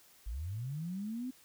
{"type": "linear sweep", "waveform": "sine", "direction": "up", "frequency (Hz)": [46.31, 262.2], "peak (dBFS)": -36, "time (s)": [0.26, 1.31], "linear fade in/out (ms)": 10, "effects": ["white hiss -62 dBFS RMS until 1.44 s"]}